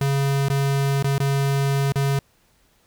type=tone with dropouts; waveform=square; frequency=138.59 Hz; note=C#3; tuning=in tune; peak=-19 dBFS; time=0.01-2.19 s; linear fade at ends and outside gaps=2 ms; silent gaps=0.485-0.5 / 1.026-1.043 / 1.181-1.201 / 1.922-1.957 s; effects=pink hiss -61 dBFS RMS until 2.86 s